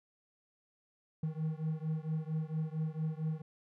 triangle beating tone pair, 155.56 / 159.96 Hz, D#3 / D#3, 0 / +48 cents, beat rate 4.4 Hz, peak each -34 / -35 dBFS, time 1.23-3.42 s, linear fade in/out 5 ms, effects none

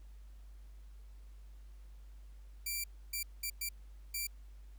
5% pulse tone bursts at uneven times, 2346 Hz, D7, 2 cents flat, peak -26 dBFS, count 5, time 2.66-2.84 / 3.13-3.23 / 3.43-3.5 / 3.61-3.69 / 4.14-4.27 s, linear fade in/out 5 ms, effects added 50 Hz sine -50 dBFS peak until 4.78 s + pink hiss -71 dBFS RMS until 4.78 s

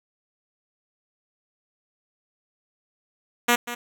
5% pulse tone with echo, 240 Hz, B3, 49 cents flat, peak -5 dBFS, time 3.48-3.56 s, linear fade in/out 10 ms, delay 190 ms, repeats 1, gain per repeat -13 dB, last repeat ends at 3.75 s, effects none

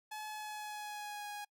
sawtooth tone with pitch glide, 855 to 826.8 Hz, A5 to G#5, -50 to -8 cents, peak -38 dBFS, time 0.11-1.45 s, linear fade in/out 10 ms, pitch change -58 cents, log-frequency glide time 0.3-1.27 s, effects noise-tail reverb RT60 0.1 s tail -25 dB re dry

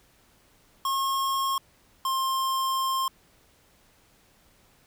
square tone pair in turn, 1081 / 1059.4 Hz, C#6 / C6, -44 / +21 cents, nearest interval unison, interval 35 cents, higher first, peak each -25 dBFS, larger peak neither, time 0.85-1.58 / 2.05-3.08 s, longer second, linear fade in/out 2 ms, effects pink hiss -61 dBFS RMS until 4.86 s

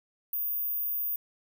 sine tone, 14917 Hz, A#9, in tune, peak -28 dBFS, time 0.33-1.16 s, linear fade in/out 2 ms, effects none

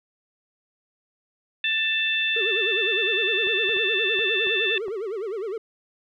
harmonic tone, 886 Hz, A5, 12 cents sharp, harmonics 2 / 3 / 4, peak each -27 / -24 / -26 dBFS, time 1.64-4.78 s, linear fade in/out 2 ms
triangle tone with vibrato, 415.3 Hz, G#4, in tune, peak -25 dBFS, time 2.36-5.58 s, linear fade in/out 5 ms, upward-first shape sine, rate 9.8 Hz, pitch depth 200 cents each way
clicks, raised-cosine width 1 ms, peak -27 dBFS, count 6, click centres 3.47 / 3.693 / 3.766 / 4.191 / 4.469 / 4.882 s
effects none

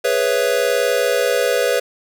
square chord, C# minor seventh, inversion second, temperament equal, 415.3 / 493.9 / 554.4 / 659.3 Hz, G#4 / B4 / C#5 / E5, 0 / 0 / 0 / 0 cents, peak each -24 / -19 / -21 / -25 dBFS, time 0.04-1.8 s, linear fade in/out 10 ms, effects none

